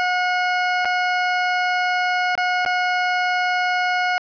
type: tone with dropouts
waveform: 20% pulse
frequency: 725 Hz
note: F#5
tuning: 35 cents flat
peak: -13 dBFS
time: 0-4.18 s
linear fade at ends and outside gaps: 0 ms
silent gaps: 0.848-0.855 / 2.353-2.377 / 2.651-2.661 s
effects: resampled to 11025 Hz + 9-bit